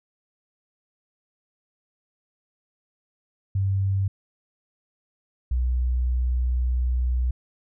sine tone pair in turn, 97.2 / 61.97 Hz, G2 / B1, -14 / +7 cents, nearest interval minor sixth, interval 779 cents, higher first, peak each -20 dBFS, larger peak neither, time 3.55-4.08 / 5.51-7.31 s, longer second, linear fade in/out 5 ms, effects none

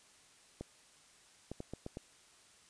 clicks, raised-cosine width 2 ms, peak -28 dBFS, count 6, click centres 0.61 / 1.516 / 1.604 / 1.736 / 1.864 / 1.971 s, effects white hiss -63 dBFS RMS until 2.69 s + resampled to 22050 Hz

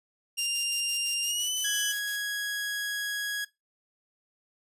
20% pulse tone with pitch glide, 2794 to 3012 Hz, F7 to F#7, 0 to +30 cents, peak -22 dBFS, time 0.37-1.93 s, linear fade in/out 20 ms, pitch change +130 cents, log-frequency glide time 1.23-1.52 s
violet noise with tremolo, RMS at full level -37 dBFS, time 0.38-2.22 s, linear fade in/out 0 ms, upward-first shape square, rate 5.9 Hz, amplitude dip 70%
sawtooth tone, 1661.2 Hz, G#6, in tune, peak -26 dBFS, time 1.64-3.45 s, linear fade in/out 10 ms
effects noise-tail reverb RT60 0.2 s tail -20 dB re dry + resampled to 32000 Hz

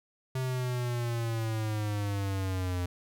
square linear sweep, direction down, 130.81 to 88.2 Hz, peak -30 dBFS, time 0.35-2.86 s, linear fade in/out 5 ms, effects none

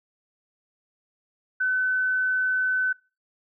sine tone, 1513 Hz, F#6, 38 cents sharp, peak -21 dBFS, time 1.6-2.93 s, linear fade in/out 10 ms, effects noise-tail reverb RT60 0.3 s tail -22 dB re dry

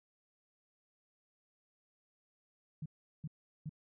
sine tone bursts, 153.4 Hz, D#3, 24 cents flat, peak -38 dBFS, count 3, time 2.82-3.694 s, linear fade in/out 5 ms, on 38 ms, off 380 ms, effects none

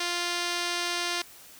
5% pulse tone with low-pass filter, 349.2 Hz, F4, in tune, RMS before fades -30 dBFS, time 0-1.22 s, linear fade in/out 5 ms, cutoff 6800 Hz, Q 4.8, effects white hiss -50 dBFS RMS until 1.59 s

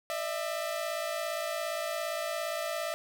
sawtooth tone pair together, 601.9 / 659.3 Hz, D5 / E5, +42 / 0 cents, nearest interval major second, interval 158 cents, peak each -32 / -30 dBFS, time 0.1-2.94 s, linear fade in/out 0 ms, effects none

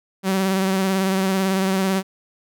sawtooth tone with vibrato, 191 Hz, G3, 45 cents flat, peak -14 dBFS, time 0.23-2.03 s, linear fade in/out 50 ms, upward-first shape sine, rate 18 Hz, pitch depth 30 cents each way, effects none

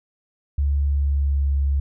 sine tone with pitch glide, 70.9 to 69.68 Hz, C#2 to C#2, +40 to +10 cents, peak -17 dBFS, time 0.58-1.8 s, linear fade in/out 5 ms, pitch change -30 cents, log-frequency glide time 0.86-1.5 s, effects none

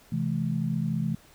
sine chord, A minor, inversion first, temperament equal with one note detuned, 130.81 / 164.81 / 214.6 Hz, C3 / E3 / A3, 0 / 0 / -43 cents, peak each -31 / -28 / -30 dBFS, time 0.12-1.15 s, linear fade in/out 5 ms, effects pink hiss -56 dBFS RMS until 1.34 s

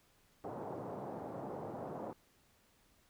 white band-pass noise, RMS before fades -44 dBFS, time 0.44-2.13 s, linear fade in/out 0 ms, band 110 to 820 Hz, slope 24 dB/octave, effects pink hiss -70 dBFS RMS until 3.09 s

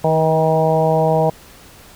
harmonic tone with a mistuned harmonic, 158.8 Hz, D#3, 36 cents sharp, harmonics 1 / 2 / 3 / 4 / 5 / 6, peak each -18 / -28 / -18 / -17 / -20 / -24 dBFS, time 0.04-1.3 s, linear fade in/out 5 ms, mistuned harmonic 3, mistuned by +17 cents, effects pink hiss -43 dBFS RMS until 1.95 s

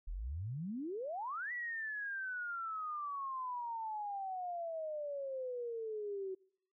sine exponential two-way sweep, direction up then down, 36.72 to 1973 to 373.9 Hz, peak -38 dBFS, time 0.07-6.35 s, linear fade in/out 10 ms, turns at 1.52 s, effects noise-tail reverb RT60 0.7 s tail -25 dB re dry

